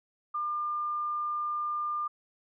sine tone, 1200 Hz, D6, 37 cents sharp, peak -29 dBFS, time 0.34-2.08 s, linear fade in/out 10 ms, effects none

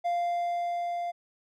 triangle tone with level ramp, 696 Hz, F5, 6 cents flat, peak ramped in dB -23 to -28 dBFS, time 0.04-1.12 s, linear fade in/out 20 ms, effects none

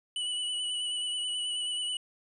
square tone with vibrato, 2959 Hz, F#7, 1 cent flat, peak -31 dBFS, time 0.16-1.97 s, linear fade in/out 2 ms, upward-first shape sine, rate 9.3 Hz, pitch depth 24 cents each way, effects resampled to 24000 Hz

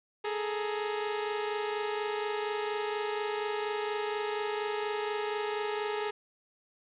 sawtooth tone cluster, 418.2 / 442.4 / 934 Hz, G#4 / A4 / A#5, +12 / +9 / +3 cents, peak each -28 / -35 / -37 dBFS, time 0.24-6.11 s, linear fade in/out 10 ms, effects resampled to 8000 Hz + 9-bit

